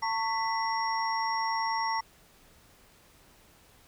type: tone cluster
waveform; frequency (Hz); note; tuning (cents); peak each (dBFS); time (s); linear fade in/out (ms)
sine; 901 / 1111 / 1983 / 5550; A5 / C#6 / B6 / F8; +41 / +4 / +7 / -12; -29 / -34 / -36 / -37; 0.02-2.01; 10
effects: pink hiss -59 dBFS RMS until 3.87 s